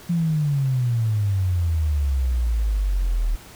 sine exponential sweep, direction down, 174.61 to 38.28 Hz, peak -18 dBFS, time 0.09-3.36 s, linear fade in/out 10 ms, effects pink hiss -44 dBFS RMS until 3.55 s

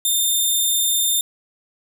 10% pulse tone, 3615 Hz, A7, 46 cents sharp, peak -9 dBFS, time 0.05-1.21 s, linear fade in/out 2 ms, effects none

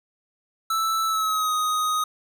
square tone with pitch glide, 1318.5 to 1250.3 Hz, E6 to D#6, 0 to +8 cents, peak -22 dBFS, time 0.7-2.04 s, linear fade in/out 5 ms, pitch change -92 cents, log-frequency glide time 1.05-1.53 s, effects none

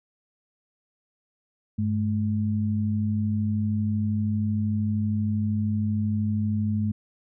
sine tone pair together, 100.85 / 213.7 Hz, G2 / G#3, +50 / +50 cents, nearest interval octave + minor second, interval 1300 cents, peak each -25 / -25 dBFS, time 1.78-6.92 s, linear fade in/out 10 ms, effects none

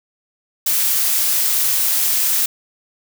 blue noise, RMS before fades -17 dBFS, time 0.66-2.46 s, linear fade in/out 5 ms, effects none

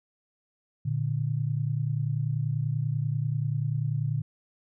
sine tone pair together, 116.54 / 146.83 Hz, A#2 / D3, 0 / 0 cents, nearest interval major third, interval 400 cents, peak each -28 dBFS, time 0.85-4.22 s, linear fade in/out 10 ms, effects none

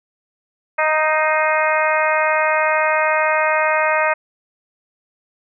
harmonic tone with a mistuned harmonic, 311.1 Hz, D#4, in tune, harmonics 2 / 3 / 4 / 5 / 6 / 7 / 8, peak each -19 / -21 / -22 / -23 / -24 / -24 / -25 dBFS, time 0.78-4.14 s, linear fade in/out 10 ms, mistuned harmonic 7, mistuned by -38 cents, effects none

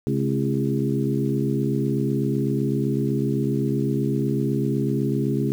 harmonic tone with a mistuned harmonic, 67.9 Hz, C#2, 35 cents flat, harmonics 2 / 3 / 4 / 5 / 6, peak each -24 / -26 / -27 / -28 / -29 dBFS, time 0.07-5.52 s, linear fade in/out 0 ms, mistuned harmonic 3, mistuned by +69 cents, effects 8-bit

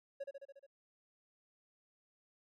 triangle tone with echo, 554 Hz, C#5, 1 cent flat, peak -37 dBFS, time 0.2-0.24 s, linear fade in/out 10 ms, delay 71 ms, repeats 6, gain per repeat -3 dB, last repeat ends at 0.666 s, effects none

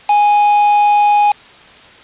triangle tone with quantisation, 828 Hz, G#5, 5 cents flat, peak -6 dBFS, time 0.09-1.32 s, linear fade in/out 5 ms, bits 3, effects white hiss -40 dBFS RMS until 2.03 s + resampled to 8000 Hz

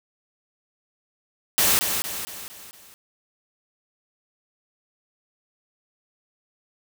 white noise with echo, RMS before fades -19 dBFS, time 1.58-1.79 s, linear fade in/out 0 ms, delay 230 ms, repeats 5, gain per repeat -6 dB, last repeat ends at 2.94 s, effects none

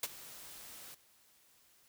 white noise with ADSR envelope, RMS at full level -33 dBFS, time 0.03-0.95 s, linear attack 3 ms, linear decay 35 ms, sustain -18 dB, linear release 11 ms, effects white hiss -67 dBFS RMS until 1.88 s

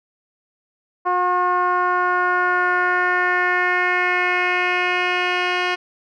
10% pulse tone with low-pass filter sweep, 359.9 Hz, F#4, 48 cents flat, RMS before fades -19 dBFS, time 1.05-5.76 s, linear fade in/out 20 ms, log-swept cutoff 1000 to 3300 Hz, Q 3, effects none

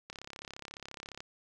click train, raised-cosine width 0.2 ms, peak -26 dBFS, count 39, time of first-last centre 0.1-1.205 s, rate 34.4 Hz, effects none

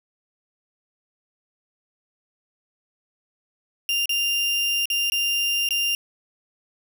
35% pulse tone with dropouts, 2794 Hz, F7, in tune, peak -19 dBFS, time 3.89-5.95 s, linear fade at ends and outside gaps 1 ms, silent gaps 4.057-4.093 / 4.856-4.901 / 5.1-5.12 / 5.689-5.707 s, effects none

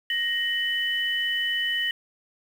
sine tone pair together, 1873 / 2992 Hz, A#6 / F#7, +8 / +19 cents, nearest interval minor sixth, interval 811 cents, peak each -26 dBFS, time 0.1-1.91 s, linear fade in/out 2 ms, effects 8-bit

